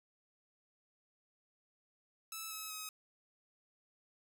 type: tone with pitch steps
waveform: 5% pulse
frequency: 1310 / 1289 / 1268.3 Hz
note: E6 / E6 / D#6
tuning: -11 / -39 / +33 cents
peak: -31 dBFS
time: 2.32-2.89 s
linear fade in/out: 2 ms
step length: 190 ms
effects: none